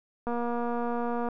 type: click train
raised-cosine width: 1 ms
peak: -19 dBFS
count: 243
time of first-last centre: 0.27-1.287 s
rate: 238 Hz
effects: none